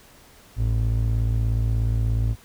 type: ring-modulated tone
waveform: triangle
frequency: 82.41 Hz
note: E2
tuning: in tune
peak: -14 dBFS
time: 0.56-2.36 s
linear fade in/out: 50 ms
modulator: 28.4 Hz
effects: pink hiss -51 dBFS RMS until 2.44 s